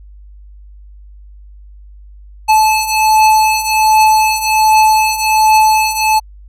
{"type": "beating tone pair", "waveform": "square", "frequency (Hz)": [867, 868.3], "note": ["A5", "A5"], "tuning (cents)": [-26, -23], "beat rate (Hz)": 1.3, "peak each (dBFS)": [-14, -10], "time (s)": [2.48, 6.2], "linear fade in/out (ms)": 20, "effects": ["added 50 Hz sine -34 dBFS peak until 6.48 s", "resampled to 32000 Hz"]}